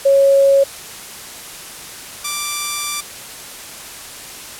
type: tone pair in turn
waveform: sine / 5% pulse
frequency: 551 / 1175 Hz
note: C#5 / D6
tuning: -11 / +1 cents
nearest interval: octave + minor second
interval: 1312 cents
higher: second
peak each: -8 dBFS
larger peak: neither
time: 0.05-0.64 / 2.24-3.01 s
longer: second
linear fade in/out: 10 ms
effects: white hiss -33 dBFS RMS until 4.59 s + low-pass 12000 Hz 12 dB/octave